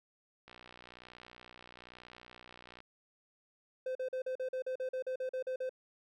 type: click train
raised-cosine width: 0.3 ms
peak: -36 dBFS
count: 143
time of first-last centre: 0.48-2.804 s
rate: 61.1 Hz
type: tone bursts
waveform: triangle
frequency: 515 Hz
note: C5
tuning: 28 cents flat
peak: -32 dBFS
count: 14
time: 3.86-5.694 s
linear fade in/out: 5 ms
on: 92 ms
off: 42 ms
effects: none